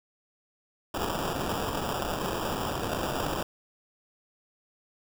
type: noise with sample-and-hold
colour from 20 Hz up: violet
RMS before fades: -31 dBFS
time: 0.94-3.43 s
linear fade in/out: 5 ms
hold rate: 2100 Hz
effects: none